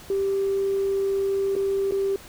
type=tone with dropouts; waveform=sine; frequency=392 Hz; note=G4; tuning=in tune; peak=-20 dBFS; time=0.1-2.16 s; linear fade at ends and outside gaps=2 ms; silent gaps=1.554-1.563 / 1.911-1.921 s; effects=tanh soft clip ceiling -16 dBFS + pink hiss -45 dBFS RMS until 2.28 s